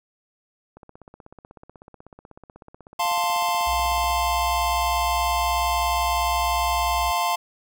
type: click train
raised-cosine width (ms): 1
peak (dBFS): -30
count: 55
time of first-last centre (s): 0.77-4.103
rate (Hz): 16.2
type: chord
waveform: square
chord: F major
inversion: none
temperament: equal with one note detuned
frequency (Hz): 698.5 / 887.1 / 1046.5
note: F5 / A5 / C6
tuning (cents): 0 / +14 / 0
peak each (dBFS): -26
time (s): 2.99-7.36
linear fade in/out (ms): 10
type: tone with vibrato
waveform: sine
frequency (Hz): 61.74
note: B1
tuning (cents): 0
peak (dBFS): -29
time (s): 3.66-7.12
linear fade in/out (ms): 20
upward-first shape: triangle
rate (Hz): 2.7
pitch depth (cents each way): 10
effects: none